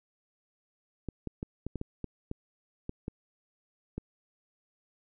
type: clicks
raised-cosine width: 3 ms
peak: -22 dBFS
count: 11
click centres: 1.087 / 1.273 / 1.429 / 1.666 / 1.757 / 1.814 / 2.043 / 2.314 / 2.894 / 3.081 / 3.98 s
effects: none